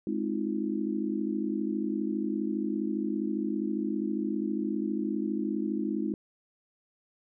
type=chord; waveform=sine; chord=F minor seventh; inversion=first; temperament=just; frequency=209.5 / 261.9 / 314.3 / 349.2 Hz; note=Ab3 / C4 / Eb4 / F4; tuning=+15 / +2 / +18 / 0 cents; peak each=-32 / -35 / -32 / -36 dBFS; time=0.07-6.14 s; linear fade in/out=2 ms; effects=none